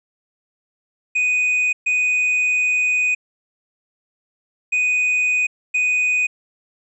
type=tone bursts at uneven times; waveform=triangle; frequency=2489 Hz; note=D#7; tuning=in tune; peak=-14 dBFS; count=4; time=1.15-1.73 / 1.86-3.15 / 4.72-5.47 / 5.74-6.27 s; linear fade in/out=10 ms; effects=resampled to 22050 Hz